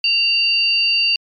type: tone pair together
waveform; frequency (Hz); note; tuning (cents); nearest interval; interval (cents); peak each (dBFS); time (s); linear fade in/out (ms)
sine; 2770 / 4629; F7 / D8; -15 / -26; major sixth; 889; -16; 0.04-1.16; 2
effects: MP3 96 kbps